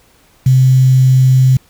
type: tone with quantisation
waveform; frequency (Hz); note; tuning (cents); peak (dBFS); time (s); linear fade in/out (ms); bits
sine; 130.2; C3; -8; -5; 0.46-1.57; 5; 5
effects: pink hiss -50 dBFS RMS until 1.69 s